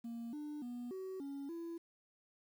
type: tone with pitch steps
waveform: sine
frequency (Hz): 232.9 / 297.6 / 243 / 378 / 279 / 335.7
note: A#3 / D4 / B3 / F#4 / C#4 / E4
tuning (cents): -1 / +23 / -28 / +37 / +11 / +32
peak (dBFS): -39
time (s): 0.04-1.78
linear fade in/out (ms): 10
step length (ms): 290
effects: tanh soft clip ceiling -41 dBFS + 11-bit